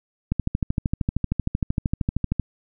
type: click train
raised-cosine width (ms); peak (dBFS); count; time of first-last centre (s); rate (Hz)
5; -9; 28; 0.32-2.397; 13
effects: none